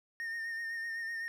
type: tone with vibrato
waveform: triangle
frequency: 1831 Hz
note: A#6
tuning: 32 cents flat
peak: -34 dBFS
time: 0.2-1.28 s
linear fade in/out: 0 ms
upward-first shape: sine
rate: 7.9 Hz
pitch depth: 32 cents each way
effects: none